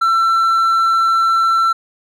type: tone with hard clipping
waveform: sine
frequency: 1343 Hz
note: E6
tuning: 32 cents sharp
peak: -12 dBFS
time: 0.01-1.73 s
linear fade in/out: 10 ms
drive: 3 dB
effects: none